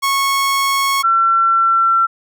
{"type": "tone pair in turn", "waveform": ["sawtooth", "sine"], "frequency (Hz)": [1100, 1349.9], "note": ["C#6", "E6"], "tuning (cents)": [-14, 41], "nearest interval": "major third", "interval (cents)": 355, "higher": "second", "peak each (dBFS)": -10, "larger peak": "neither", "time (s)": [[0.02, 1.03], [1.03, 2.07]], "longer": "second", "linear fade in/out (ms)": 20, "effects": []}